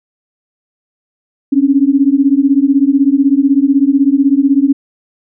sine beating tone pair, 268.9 / 284.9 Hz, C4 / C#4, +47 / +48 cents, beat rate 16 Hz, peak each -10 dBFS, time 1.52-4.73 s, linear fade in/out 10 ms, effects none

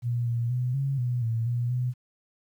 sine tone with pitch steps, 119.8 / 117.9 / 124.8 / 137.2 / 122.8 / 114.1 / 120.4 / 124.7 Hz, A#2 / A#2 / B2 / C#3 / B2 / A#2 / B2 / B2, +48 / +20 / +19 / -17 / -9 / -37 / -44 / +17 cents, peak -24 dBFS, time 0.02-1.94 s, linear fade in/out 50 ms, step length 240 ms, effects 10-bit

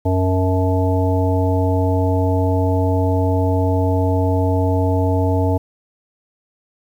harmonic tone with a mistuned harmonic, 92.5 Hz, F#2, in tune, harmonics 1 / 3 / 5 / 7 / 9, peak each -16 / -21 / -23 / -24 / -26 dBFS, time 0.05-5.58 s, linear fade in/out 10 ms, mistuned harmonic 9, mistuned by +72 cents, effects 8-bit

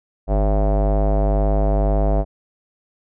square tone with low-pass filter, 51 Hz, G#1, 31 cents flat, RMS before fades -17 dBFS, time 0.27-2.25 s, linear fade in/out 50 ms, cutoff 670 Hz, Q 4.2, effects none

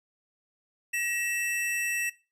square tone pair together, 1907.8 / 2657 Hz, A#6 / E7, +40 / +13 cents, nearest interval tritone, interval 573 cents, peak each -32 / -30 dBFS, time 0.93-2.1 s, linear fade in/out 10 ms, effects noise-tail reverb RT60 0.3 s tail -19 dB re dry + resampled to 32000 Hz

